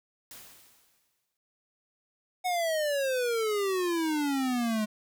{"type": "noise with exponential decay", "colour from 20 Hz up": "white", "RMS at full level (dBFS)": -45, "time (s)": [0.31, 1.37], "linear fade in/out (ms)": 1, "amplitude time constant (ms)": 230}
{"type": "exponential sweep", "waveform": "square", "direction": "down", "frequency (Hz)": [740, 210], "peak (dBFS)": -27, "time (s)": [2.44, 4.86], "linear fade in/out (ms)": 20}
{"effects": []}